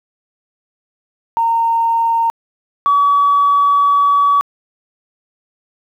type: tone pair in turn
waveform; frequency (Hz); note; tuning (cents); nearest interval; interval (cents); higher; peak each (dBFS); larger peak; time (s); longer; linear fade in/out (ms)
sine; 919 / 1138.3; A#5 / C#6; -25 / +46; major third; 371; second; -11 / -8; second; 1.37-2.3 / 2.86-4.41; second; 0
effects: tanh soft clip ceiling -4 dBFS + 8-bit